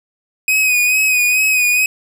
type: tone with vibrato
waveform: 45% pulse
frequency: 2505 Hz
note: D#7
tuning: 11 cents sharp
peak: -11 dBFS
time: 0.48-1.86 s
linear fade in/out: 2 ms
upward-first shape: sine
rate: 2.3 Hz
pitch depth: 39 cents each way
effects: none